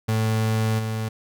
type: tone with level steps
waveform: 35% pulse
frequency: 110.3 Hz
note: A2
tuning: 5 cents sharp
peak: -18 / -23 dBFS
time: 0.08-1.09 s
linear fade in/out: 10 ms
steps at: 0.78 s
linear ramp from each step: 20 ms
effects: none